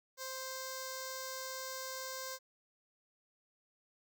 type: tone with notch filter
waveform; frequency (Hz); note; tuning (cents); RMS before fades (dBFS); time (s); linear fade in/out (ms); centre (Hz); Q
5% pulse; 523.3; C5; 0; -43; 0.17-2.39; 50; 2800; 0.77
effects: none